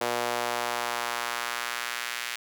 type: tone with high-pass filter sweep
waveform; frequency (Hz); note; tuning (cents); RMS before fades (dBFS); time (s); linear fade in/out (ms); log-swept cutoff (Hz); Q
sawtooth; 120; B2; -49; -31; 0.01-2.36; 5; 530 to 2000; 1.2
effects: none

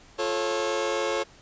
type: chord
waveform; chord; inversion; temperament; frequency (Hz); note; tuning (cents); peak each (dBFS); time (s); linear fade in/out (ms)
sawtooth; F augmented; none; just; 349.2 / 436.5 / 545.7; F4 / A4 / C#5; 0 / -14 / -27; -28 / -25 / -24; 0.18-1.24; 20
effects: pink hiss -53 dBFS RMS until 1.41 s + resampled to 16000 Hz

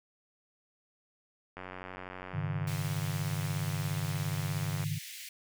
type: click train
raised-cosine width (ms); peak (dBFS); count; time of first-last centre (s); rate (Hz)
0.5; -27; 303; 1.57-4.838; 92.4
type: chord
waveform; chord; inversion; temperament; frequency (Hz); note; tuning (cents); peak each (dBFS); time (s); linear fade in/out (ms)
sine; Ab suspended fourth; none; equal; 103.83 / 138.59 / 155.56; Ab2 / Db3 / Eb3; 0 / 0 / 0; -36 / -37 / -34; 2.33-4.99; 20
type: high-pass noise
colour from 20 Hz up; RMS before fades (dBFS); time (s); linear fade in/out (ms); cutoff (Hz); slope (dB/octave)
pink; -45; 2.67-5.29; 5; 1900; 48
effects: none

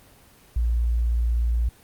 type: tone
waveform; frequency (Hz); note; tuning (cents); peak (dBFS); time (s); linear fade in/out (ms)
sine; 58.27; A#1; 0; -19; 0.56-1.69; 5
effects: pink hiss -53 dBFS RMS until 1.83 s + Opus 24 kbps

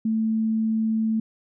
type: tone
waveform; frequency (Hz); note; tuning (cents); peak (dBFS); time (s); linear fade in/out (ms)
sine; 221.2; A3; +9; -20; 0.05-1.2; 5
effects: none

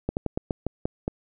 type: slowing click train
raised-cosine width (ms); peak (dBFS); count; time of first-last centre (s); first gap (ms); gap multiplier
2; -12; 8; 0.09-1.079; 79; 1.19
effects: none

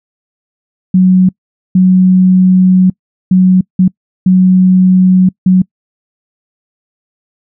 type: tone bursts at uneven times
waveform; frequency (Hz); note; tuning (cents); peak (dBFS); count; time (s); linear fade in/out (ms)
sine; 185; F#3; 0; -3; 6; 0.94-1.29 / 1.75-2.9 / 3.31-3.61 / 3.79-3.88 / 4.26-5.29 / 5.46-5.62; 5
effects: noise-tail reverb RT60 0.1 s tail -26 dB re dry

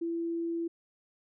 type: tone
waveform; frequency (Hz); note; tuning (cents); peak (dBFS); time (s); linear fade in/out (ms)
sine; 335.4; E4; +30; -30; 0.01-0.68; 10
effects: none

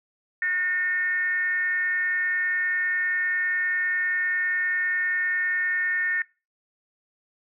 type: tone with frequency modulation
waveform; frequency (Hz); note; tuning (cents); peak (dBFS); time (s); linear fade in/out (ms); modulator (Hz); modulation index
sine; 1815; A#6; -47; -22; 0.42-6.22; 2; 361; 0.5
effects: noise-tail reverb RT60 0.3 s tail -23 dB re dry

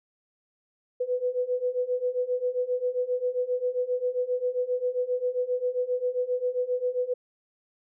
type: beating tone pair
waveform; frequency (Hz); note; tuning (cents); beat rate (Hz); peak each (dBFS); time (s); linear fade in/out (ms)
sine; 493.9 / 501.4; B4 / B4; 0 / +26; 7.5; -29 / -27; 1-7.14; 10
effects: none

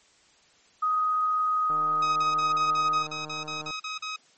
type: tone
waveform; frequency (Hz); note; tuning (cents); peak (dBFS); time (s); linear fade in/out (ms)
sine; 1252; D#6; +10; -22; 0.82-3.03; 10
type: click train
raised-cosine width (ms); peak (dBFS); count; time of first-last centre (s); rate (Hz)
1; -28; 308; 1.7-3.707; 153
type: tone bursts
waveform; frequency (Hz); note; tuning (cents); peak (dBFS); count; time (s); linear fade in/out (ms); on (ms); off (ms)
15% pulse; 1266; D#6; +30; -25; 12; 2.02-4.162; 5; 140; 42
effects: white hiss -60 dBFS RMS until 4.37 s + MP3 32 kbps

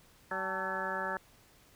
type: harmonic tone with a mistuned harmonic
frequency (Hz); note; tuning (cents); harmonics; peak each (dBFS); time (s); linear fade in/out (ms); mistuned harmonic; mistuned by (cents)
190; F#3; +46; 1 / 2 / 3 / 4 / 5 / 6 / 7 / 8 / 9; -46 / -44 / -41 / -44 / -39 / -47 / -40 / -43 / -38; 0.31-1.17; 2; 5; -92
effects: pink hiss -62 dBFS RMS until 1.75 s

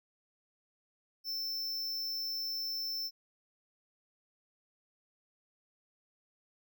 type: tone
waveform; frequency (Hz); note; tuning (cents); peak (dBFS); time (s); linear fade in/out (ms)
square; 5330; E8; +18; -35; 1.24-3.11; 50
effects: none

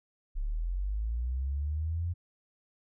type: linear sweep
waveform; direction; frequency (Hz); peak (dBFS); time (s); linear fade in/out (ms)
sine; up; 33.11 to 88.3; -29; 0.35-2.14; 20
effects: none

